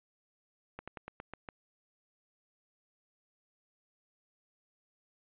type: slowing click train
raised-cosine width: 0.5 ms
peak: -27 dBFS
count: 7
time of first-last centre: 0.79-1.488 s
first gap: 86 ms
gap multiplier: 1.12
effects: resampled to 8000 Hz